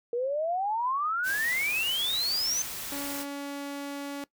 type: exponential sweep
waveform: sine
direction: up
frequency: 465.1 to 6272 Hz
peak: -26 dBFS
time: 0.13-2.62 s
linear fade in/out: 2 ms
type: noise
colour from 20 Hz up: white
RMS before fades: -37 dBFS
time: 1.23-3.26 s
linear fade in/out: 50 ms
type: tone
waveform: sawtooth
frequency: 282.7 Hz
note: C#4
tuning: 34 cents sharp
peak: -30 dBFS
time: 2.92-4.24 s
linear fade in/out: 0 ms
effects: noise-tail reverb RT60 0.1 s tail -20 dB re dry